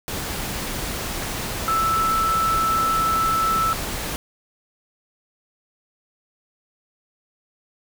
sine tone in noise, 1318.5 Hz, E6, in tune, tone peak -18 dBFS, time 1.68-3.73 s, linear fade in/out 0 ms, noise pink, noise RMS -28 dBFS, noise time 0.08-4.16 s, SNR +7 dB, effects none

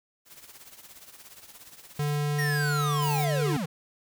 white noise with tremolo, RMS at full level -46 dBFS, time 0.25-2.19 s, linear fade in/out 50 ms, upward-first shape triangle, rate 17 Hz, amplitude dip 75%
square tone, 146.83 Hz, D3, in tune, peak -26 dBFS, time 1.99-3.57 s, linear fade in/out 5 ms
square linear sweep, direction down, 1899 to 140 Hz, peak -29 dBFS, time 2.38-3.66 s, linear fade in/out 10 ms
violet noise, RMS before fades -37 dBFS, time 3.02-3.25 s, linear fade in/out 5 ms
effects none

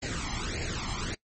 pink noise with flanger, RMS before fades -33 dBFS, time 0.02-1.15 s, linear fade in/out 10 ms, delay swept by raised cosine 0.42 to 0.98 ms, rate 1.7 Hz, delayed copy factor +0.7, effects noise-tail reverb RT60 0.1 s tail -22 dB re dry + MP3 32 kbps

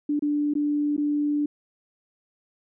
sine tone with dropouts, 293.7 Hz, D4, in tune, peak -21 dBFS, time 0.09-1.46 s, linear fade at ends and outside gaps 5 ms, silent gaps 0.194-0.222 / 0.538-0.552 / 0.966-0.978 s, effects none

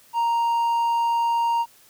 triangle tone, 932.3 Hz, A#5, in tune, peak -17 dBFS, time 0.13-1.66 s, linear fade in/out 50 ms, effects white hiss -54 dBFS RMS until 1.89 s

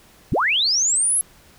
sine linear sweep, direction up, 54.2 to 11175 Hz, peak -16 dBFS, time 0.32-1.21 s, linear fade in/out 0 ms, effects pink hiss -51 dBFS RMS until 1.58 s

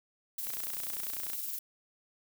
violet noise with tremolo, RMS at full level -36 dBFS, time 0.38-1.59 s, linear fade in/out 5 ms, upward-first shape square, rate 20 Hz, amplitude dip 35%
click train, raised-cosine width 0.2 ms, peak -26 dBFS, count 27, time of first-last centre 0.47-1.334 s, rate 30.1 Hz
effects none

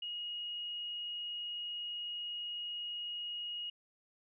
sine tone, 2882 Hz, F#7, 46 cents flat, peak -38 dBFS, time 0.02-3.7 s, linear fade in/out 5 ms, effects none

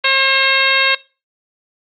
harmonic tone, 537 Hz, C5, 45 cents sharp, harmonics 1 / 2 / 3 / 4 / 5 / 6 / 7 / 8, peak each -23 / -21 / -18 / -18 / -18 / -23 / -19 / -23 dBFS, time 0.04-0.95 s, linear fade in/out 5 ms, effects noise-tail reverb RT60 0.3 s tail -20 dB re dry + Opus 24 kbps

